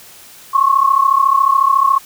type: tone pair together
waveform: sine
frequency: 1074.7 / 1108.7 Hz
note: C6 / C#6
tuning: +46 / 0 cents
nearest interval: minor second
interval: 54 cents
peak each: -12 dBFS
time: 0.53-1.99 s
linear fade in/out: 20 ms
effects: white hiss -40 dBFS RMS until 2.05 s